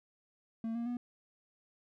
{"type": "tone with pitch steps", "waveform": "triangle", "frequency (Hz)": [226.2, 234.4, 243], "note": ["A3", "A#3", "B3"], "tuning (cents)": [48, 10, -28], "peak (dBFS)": -32, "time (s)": [0.64, 0.97], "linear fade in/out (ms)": 2, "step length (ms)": 110, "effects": []}